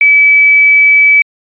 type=tone with quantisation; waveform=sine; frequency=2295 Hz; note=D7; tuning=40 cents flat; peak=-3 dBFS; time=0.01-1.22 s; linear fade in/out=2 ms; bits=5; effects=resampled to 8000 Hz